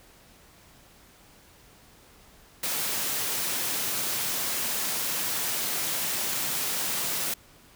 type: high-pass noise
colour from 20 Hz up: white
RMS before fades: -29 dBFS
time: 2.63-7.34 s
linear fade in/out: 5 ms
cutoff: 110 Hz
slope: 96 dB/octave
effects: pink hiss -55 dBFS RMS until 7.75 s